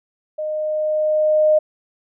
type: tone with level ramp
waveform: sine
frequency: 615 Hz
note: D#5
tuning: 20 cents flat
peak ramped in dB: -22 to -10 dBFS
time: 0.38-1.59 s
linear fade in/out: 10 ms
effects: none